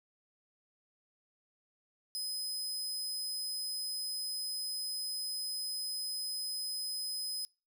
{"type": "tone", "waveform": "sawtooth", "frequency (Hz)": 5040, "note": "D#8", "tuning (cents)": 21, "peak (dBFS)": -33, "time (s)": [2.15, 7.45], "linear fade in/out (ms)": 0, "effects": ["noise-tail reverb RT60 0.3 s tail -25 dB re dry"]}